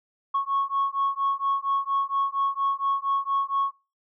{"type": "beating tone pair", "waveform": "sine", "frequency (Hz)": [1100, 1104.3], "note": ["C#6", "C#6"], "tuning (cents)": [-14, -7], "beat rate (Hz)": 4.3, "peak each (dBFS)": -25, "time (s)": [0.34, 3.72], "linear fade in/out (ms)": 10, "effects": ["noise-tail reverb RT60 0.3 s tail -25 dB re dry", "tanh soft clip ceiling -17 dBFS"]}